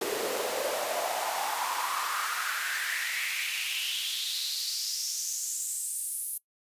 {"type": "noise with high-pass filter sweep", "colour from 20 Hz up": "pink", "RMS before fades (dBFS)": -32, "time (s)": [0.01, 6.38], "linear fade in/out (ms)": 5, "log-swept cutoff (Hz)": [390, 11000], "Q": 4.1, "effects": ["noise-tail reverb RT60 0.1 s tail -21 dB re dry", "resampled to 32000 Hz"]}